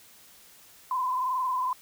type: tone with frequency modulation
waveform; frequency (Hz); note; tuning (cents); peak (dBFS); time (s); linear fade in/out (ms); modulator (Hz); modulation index
sine; 1020; C6; -44; -25; 0.91-1.73; 2; 22; 1.5
effects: white hiss -54 dBFS RMS until 1.81 s